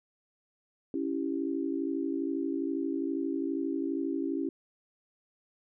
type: chord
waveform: sine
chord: C# diminished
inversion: none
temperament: equal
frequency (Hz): 277.2 / 329.6 / 392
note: C#4 / E4 / G4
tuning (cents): 0 / 0 / 0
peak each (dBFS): -32 / -33 / -37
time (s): 0.94-4.49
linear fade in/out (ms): 2
effects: none